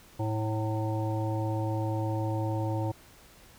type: harmonic tone with a mistuned harmonic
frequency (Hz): 109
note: A2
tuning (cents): -16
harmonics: 1 / 3 / 5 / 7 / 8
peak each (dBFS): -29 / -34 / -37 / -40 / -39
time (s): 0.19-2.92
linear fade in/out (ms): 10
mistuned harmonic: 8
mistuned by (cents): +73
effects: pink hiss -55 dBFS RMS until 3.58 s